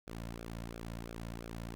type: tone with flanger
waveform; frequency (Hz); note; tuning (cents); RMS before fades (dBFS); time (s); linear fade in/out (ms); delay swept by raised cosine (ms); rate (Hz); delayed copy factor
sawtooth; 57.2; A#1; -32; -44; 0.07-1.75; 0; 1 to 2.6; 2.9; -0.8
effects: none